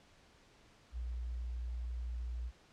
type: tone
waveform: sine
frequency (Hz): 60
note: B1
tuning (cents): -49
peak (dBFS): -37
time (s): 0.92-2.52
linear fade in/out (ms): 50
effects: pink hiss -64 dBFS RMS until 2.72 s + low-pass 6000 Hz 12 dB/octave